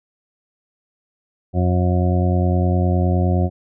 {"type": "harmonic tone", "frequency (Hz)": 89.8, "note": "F2", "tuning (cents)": 49, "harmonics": [1, 2, 3, 4, 6, 7, 8], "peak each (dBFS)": [-16, -21, -27, -26, -29, -30, -28], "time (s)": [1.53, 3.5], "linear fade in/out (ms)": 50, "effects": []}